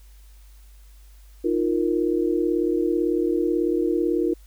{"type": "chord", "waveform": "sine", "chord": "Eb suspended second", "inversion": "none", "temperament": "equal", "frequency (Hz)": [311.1, 349.2, 466.2], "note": ["Eb4", "F4", "Bb4"], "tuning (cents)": [0, 0, 0], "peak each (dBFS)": [-24, -22, -26], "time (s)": [1.44, 4.34], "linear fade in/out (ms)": 10, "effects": ["added 50 Hz sine -45 dBFS peak until 4.46 s", "white hiss -59 dBFS RMS until 4.46 s"]}